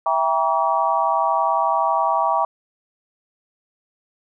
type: chord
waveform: sine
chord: E diminished seventh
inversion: none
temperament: just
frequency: 659.3 / 791.1 / 949.3 / 1139.2 Hz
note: E5 / G5 / Bb5 / Db6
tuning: 0 / +16 / +31 / +47 cents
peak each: -23 / -22 / -21 / -22 dBFS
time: 0.06-2.45 s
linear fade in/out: 2 ms
effects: none